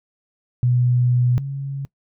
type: tone pair in turn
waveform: sine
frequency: 123.47 / 138.07 Hz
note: B2 / C#3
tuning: 0 / -7 cents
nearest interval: major second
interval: 193 cents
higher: second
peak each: -14 / -24 dBFS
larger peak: first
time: 0.63-1.38 / 1.38-1.85 s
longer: first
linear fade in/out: 0 ms
effects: noise-tail reverb RT60 0.1 s tail -22 dB re dry